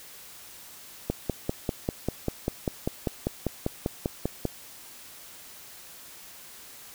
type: click train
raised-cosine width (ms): 2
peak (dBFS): -12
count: 18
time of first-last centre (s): 1.1-4.453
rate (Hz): 5.07
effects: white hiss -47 dBFS RMS until 6.94 s